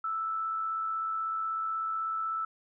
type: tone with amplitude modulation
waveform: sine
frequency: 1318.5 Hz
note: E6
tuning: in tune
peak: -28 dBFS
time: 0.04-2.45 s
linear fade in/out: 5 ms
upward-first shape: sine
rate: 96.2 Hz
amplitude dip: 35%
effects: none